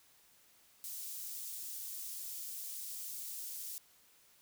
white high-pass noise, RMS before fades -44 dBFS, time 0.84-3.78 s, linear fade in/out 0 ms, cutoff 6100 Hz, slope 12 dB/octave, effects white hiss -66 dBFS RMS until 4.41 s

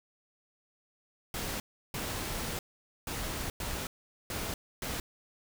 pink noise bursts at uneven times, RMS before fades -36 dBFS, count 6, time 1.34-1.6 / 1.94-2.59 / 3.07-3.5 / 3.6-3.87 / 4.3-4.54 / 4.82-5 s, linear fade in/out 2 ms, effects none

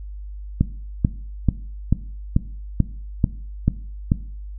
click train, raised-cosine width 5 ms, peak -3 dBFS, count 9, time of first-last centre 0.61-4.119 s, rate 2.28 Hz, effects noise-tail reverb RT60 0.5 s tail -17 dB re dry + added 50 Hz sine -31 dBFS peak until 4.58 s

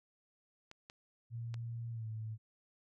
clicks, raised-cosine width 0.2 ms, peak -33 / -33 / -31 dBFS, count 3, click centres 0.714 / 0.899 / 1.542 s
sine tone with pitch glide, 116.54 to 110 Hz, A#2 to A2, 0 to 0 cents, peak -39 dBFS, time 1.3-2.38 s, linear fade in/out 50 ms, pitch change -100 cents, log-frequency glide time 1.91-2.07 s
effects none

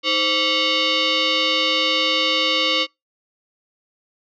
sine tone with frequency modulation, 314.2 Hz, D#4, 17 cents sharp, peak -16 dBFS, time 0.03-2.87 s, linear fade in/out 50 ms, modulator 835 Hz, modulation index 4.9, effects noise-tail reverb RT60 0.2 s tail -26 dB re dry

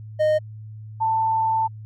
triangle / sine tone pair in turn, 616 / 888.8 Hz, D#5 / A5, -17 / +17 cents, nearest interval tritone, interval 634 cents, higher second, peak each -14 / -18 dBFS, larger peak first, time 0.19-0.39 / 1-1.68 s, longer second, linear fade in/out 20 ms, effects added 108 Hz sine -35 dBFS peak until 1.85 s

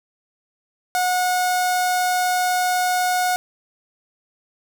sawtooth tone with notch filter, 728 Hz, F#5, 28 cents flat, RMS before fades -20 dBFS, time 0.95-3.36 s, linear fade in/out 0 ms, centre 2700 Hz, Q 1.8, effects none

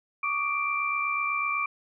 sine tone cluster, 1134 / 1202 / 2354 Hz, C#6 / D6 / D7, +39 / +40 / +3 cents, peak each -30 / -32 / -28 dBFS, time 0.23-1.66 s, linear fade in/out 5 ms, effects none

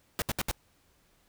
pink noise bursts, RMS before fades -30 dBFS, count 4, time 0.19-0.513 s, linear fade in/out 0 ms, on 29 ms, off 69 ms, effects pink hiss -67 dBFS RMS until 1.28 s

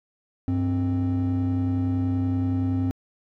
triangle tone pair together, 98 / 263.4 Hz, G2 / C4, 0 / +12 cents, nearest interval octave + perfect fourth, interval 1712 cents, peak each -21 dBFS, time 0.48-2.91 s, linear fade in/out 0 ms, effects tanh soft clip ceiling -16 dBFS

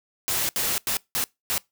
white noise bursts at uneven times, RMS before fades -25 dBFS, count 5, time 0.28-0.49 / 0.56-0.78 / 0.87-0.97 / 1.15-1.24 / 1.5-1.58 s, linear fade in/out 0 ms, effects noise-tail reverb RT60 0.2 s tail -24 dB re dry

